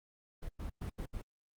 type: noise bursts at uneven times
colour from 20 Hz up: brown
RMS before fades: -40 dBFS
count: 5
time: 0.42-0.49 / 0.59-0.7 / 0.81-0.9 / 0.98-1.06 / 1.13-1.22 s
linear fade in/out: 10 ms
effects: Opus 24 kbps